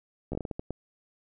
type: slowing click train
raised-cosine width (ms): 2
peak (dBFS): -20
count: 9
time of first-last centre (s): 0.32-0.707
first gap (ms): 13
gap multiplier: 1.36
effects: none